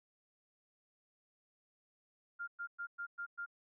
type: tone bursts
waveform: sine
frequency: 1400 Hz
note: F6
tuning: 4 cents sharp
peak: -39 dBFS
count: 6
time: 2.39-3.462 s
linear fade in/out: 20 ms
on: 87 ms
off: 110 ms
effects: none